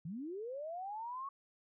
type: linear sweep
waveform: sine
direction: up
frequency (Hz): 146.83 to 1118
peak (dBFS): -40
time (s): 0.05-1.29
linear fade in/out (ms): 5
effects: none